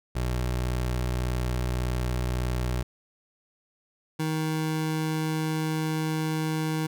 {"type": "tone pair in turn", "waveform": "25% pulse", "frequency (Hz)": [61.74, 157.29], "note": ["B1", "D#3"], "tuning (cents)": [0, 19], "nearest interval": "octave + major third", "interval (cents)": 1619, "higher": "second", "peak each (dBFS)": [-22, -22], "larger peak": "neither", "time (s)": [[0.15, 2.83], [4.19, 6.87]], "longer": "neither", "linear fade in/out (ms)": 10, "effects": []}